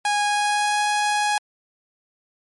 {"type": "tone with pitch glide", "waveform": "sawtooth", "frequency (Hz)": [825, 833.1], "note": ["G#5", "G#5"], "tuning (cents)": [-12, 5], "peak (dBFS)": -15, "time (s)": [0.05, 1.38], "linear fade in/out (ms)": 2, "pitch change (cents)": 17, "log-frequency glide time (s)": [0.23, 0.83], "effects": ["MP3 48 kbps"]}